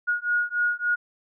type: beating tone pair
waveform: sine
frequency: 1441 / 1444.5 Hz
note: F#6 / F#6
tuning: -46 / -42 cents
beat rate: 3.5 Hz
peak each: -25 dBFS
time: 0.07-0.96 s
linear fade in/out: 20 ms
effects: none